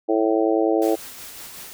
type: harmonic tone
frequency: 110.1 Hz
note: A2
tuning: 2 cents sharp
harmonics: 3 / 4 / 5 / 6 / 7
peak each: -20 / -22 / -24 / -26 / -27 dBFS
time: 0.08-0.96 s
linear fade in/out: 20 ms
type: noise with tremolo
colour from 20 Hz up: white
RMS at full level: -37 dBFS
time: 0.82-1.73 s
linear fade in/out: 0 ms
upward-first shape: sine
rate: 5.4 Hz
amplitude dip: 30%
effects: none